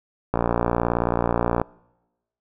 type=click train; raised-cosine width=1 ms; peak=-6 dBFS; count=76; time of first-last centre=0.34-1.616 s; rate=58.8 Hz; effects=noise-tail reverb RT60 1.0 s tail -25 dB re dry